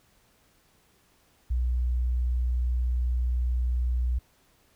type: tone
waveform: sine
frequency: 61.3 Hz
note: B1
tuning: 12 cents flat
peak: -23 dBFS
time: 1.5-4.19 s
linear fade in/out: 10 ms
effects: pink hiss -64 dBFS RMS until 4.75 s